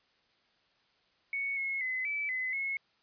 sine tone with pitch steps, 2220 / 2174 / 2031 / 2307 / 2028 / 2180 Hz, C#7 / C#7 / B6 / D7 / B6 / C#7, +2 / -34 / +48 / -31 / +45 / -29 cents, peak -31 dBFS, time 1.33-2.77 s, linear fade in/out 2 ms, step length 240 ms, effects white hiss -70 dBFS RMS until 3.02 s + resampled to 11025 Hz

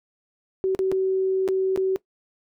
sine tone with dropouts, 379.8 Hz, F#4, 45 cents sharp, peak -19 dBFS, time 0.64-1.96 s, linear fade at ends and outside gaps 0 ms, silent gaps 0.749-0.791 / 0.916-0.923 / 1.478-1.487 / 1.761-1.775 s, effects noise-tail reverb RT60 0.1 s tail -19 dB re dry

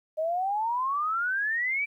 sine exponential sweep, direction up, 614 to 2349 Hz, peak -25 dBFS, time 0.17-1.86 s, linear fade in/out 20 ms, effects 11-bit

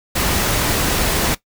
pink noise, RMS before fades -18 dBFS, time 0.15-1.35 s, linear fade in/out 10 ms, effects noise-tail reverb RT60 0.1 s tail -17 dB re dry

